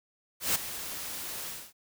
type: noise with ADSR envelope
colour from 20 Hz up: white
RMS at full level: -25 dBFS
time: 0.4-1.73 s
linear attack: 150 ms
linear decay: 14 ms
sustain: -13 dB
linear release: 250 ms
effects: none